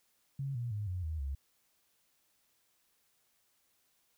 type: tone with pitch steps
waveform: sine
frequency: 137.5 / 119.7 / 104.21 / 90.72 / 78.97 / 68.75 Hz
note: C#3 / A#2 / G#2 / F#2 / D#2 / C#2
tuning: -14 / +46 / +6 / -34 / +26 / -14 cents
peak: -34 dBFS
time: 0.39-1.35 s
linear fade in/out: 5 ms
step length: 160 ms
effects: white hiss -74 dBFS RMS until 4.17 s